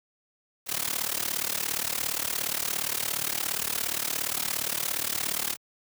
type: noise with amplitude modulation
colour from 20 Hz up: white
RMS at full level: -26 dBFS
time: 0.66-5.57 s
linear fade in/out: 50 ms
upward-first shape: sine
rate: 37.2 Hz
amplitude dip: 90%
effects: high-pass 80 Hz 12 dB/octave